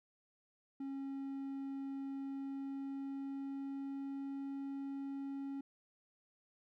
triangle tone with pitch glide, 273.1 to 275.5 Hz, C#4 to C#4, -26 to -11 cents, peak -38 dBFS, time 0.8-5.61 s, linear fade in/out 5 ms, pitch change +15 cents, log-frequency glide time 2.1-4.51 s, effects none

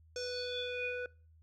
square tone with low-pass filter sweep, 493.9 Hz, B4, in tune, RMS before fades -38 dBFS, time 0.16-1.06 s, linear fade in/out 2 ms, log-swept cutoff 6000 to 1900 Hz, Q 8, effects noise-tail reverb RT60 0.4 s tail -24 dB re dry + added 80 Hz sine -59 dBFS peak until 1.42 s

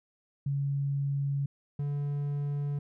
sine / triangle tone pair in turn, 140 / 143.77 Hz, C#3 / D3, +18 / -36 cents, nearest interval unison, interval 46 cents, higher second, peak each -27 dBFS, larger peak neither, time 0.46-1.46 / 1.79-2.79 s, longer neither, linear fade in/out 5 ms, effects none

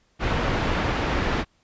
pink low-pass noise, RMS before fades -24 dBFS, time 0.19-1.45 s, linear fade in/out 50 ms, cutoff 2500 Hz, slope 12 dB/octave, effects pink hiss -65 dBFS RMS until 1.63 s + resampled to 16000 Hz

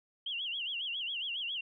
sine tone with vibrato, 3033 Hz, F#7, 42 cents sharp, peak -34 dBFS, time 0.26-1.61 s, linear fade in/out 5 ms, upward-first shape sine, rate 7.3 Hz, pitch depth 180 cents each way, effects none

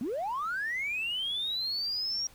triangle linear sweep, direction up, 207.7 to 5670 Hz, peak -27 dBFS, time 0.01-2.27 s, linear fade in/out 2 ms, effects tanh soft clip ceiling -27 dBFS + pink hiss -57 dBFS RMS until 2.34 s

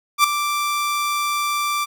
sawtooth tone with ADSR envelope, 1174.7 Hz, D6, in tune, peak -5 dBFS, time 0.18-1.86 s, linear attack 61 ms, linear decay 4 ms, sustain -11 dB, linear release 28 ms, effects none

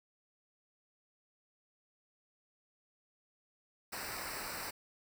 pink noise with comb filter, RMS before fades -42 dBFS, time 3.92-4.71 s, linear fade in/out 10 ms, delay 0.3 ms, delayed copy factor -0.8, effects none

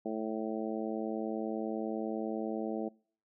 harmonic tone, 110 Hz, A2, in tune, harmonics 2 / 3 / 4 / 5 / 6 / 7, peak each -38 / -38 / -40 / -42 / -42 / -45 dBFS, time 0.05-2.89 s, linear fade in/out 10 ms, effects noise-tail reverb RT60 0.5 s tail -26 dB re dry

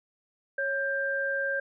sine tone pair together, 552 / 1584.9 Hz, C#5 / G6, -7 / +19 cents, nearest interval octave + tritone, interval 1826 cents, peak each -31 / -28 dBFS, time 0.58-1.6 s, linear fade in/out 5 ms, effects none

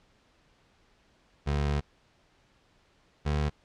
25% pulse tone pair in turn, 72.3 / 74.29 Hz, D2 / D2, -27 / +20 cents, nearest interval unison, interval 47 cents, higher second, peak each -22 dBFS, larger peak neither, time 1.46-1.81 / 3.25-3.5 s, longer first, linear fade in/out 20 ms, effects pink hiss -65 dBFS RMS until 3.64 s + low-pass 5000 Hz 12 dB/octave

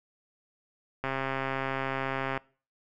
click train, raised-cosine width 0.5 ms, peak -16 dBFS, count 180, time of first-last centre 1.04-2.376 s, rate 134 Hz, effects noise-tail reverb RT60 0.4 s tail -23 dB re dry

